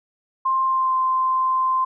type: tone with pitch glide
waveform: sine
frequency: 1054 to 1040.7 Hz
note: C6 to C6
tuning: +12 to -10 cents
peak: -17 dBFS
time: 0.45-1.85 s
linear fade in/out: 10 ms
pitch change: -22 cents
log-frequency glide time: 0.65-0.95 s
effects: none